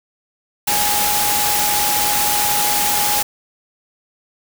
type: tone in noise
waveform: sine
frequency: 830.6 Hz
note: G#5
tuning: in tune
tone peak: -21 dBFS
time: 0.67-3.23 s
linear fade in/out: 10 ms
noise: white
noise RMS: -18 dBFS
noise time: 0.67-3.23 s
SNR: -6 dB
effects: none